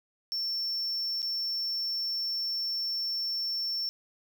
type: tone with dropouts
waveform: triangle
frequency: 5420 Hz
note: E8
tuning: 47 cents sharp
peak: -28 dBFS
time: 0.32-3.89 s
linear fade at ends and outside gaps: 0 ms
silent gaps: 1.219-1.228 s
effects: none